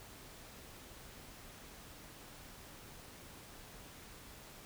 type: silence
effects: pink hiss -54 dBFS RMS until 4.65 s